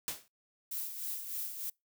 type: noise with exponential decay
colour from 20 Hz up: white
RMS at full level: -33 dBFS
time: 0.08-0.28 s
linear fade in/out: 0 ms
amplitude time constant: 43 ms
type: noise with tremolo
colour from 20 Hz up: violet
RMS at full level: -37 dBFS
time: 0.71-1.7 s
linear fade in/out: 5 ms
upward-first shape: sine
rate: 3.3 Hz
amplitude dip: 55%
effects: noise-tail reverb RT60 0.2 s tail -26 dB re dry